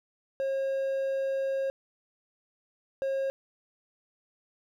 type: tone bursts at uneven times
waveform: triangle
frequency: 540 Hz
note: C#5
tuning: 45 cents flat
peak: -25 dBFS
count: 2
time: 0.4-1.7 / 3.02-3.3 s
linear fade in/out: 0 ms
effects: none